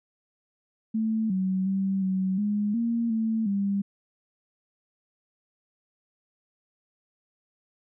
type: tone with pitch steps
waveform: sine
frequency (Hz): 220.7 / 188.3 / 193.3 / 188.7 / 207.3 / 232.5 / 222.7 / 199.1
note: A3 / F#3 / G3 / F#3 / G#3 / A#3 / A3 / G3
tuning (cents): +5 / +31 / -24 / +34 / -3 / -4 / +21 / +27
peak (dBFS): -23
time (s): 0.94-3.82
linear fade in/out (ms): 10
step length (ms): 360
effects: none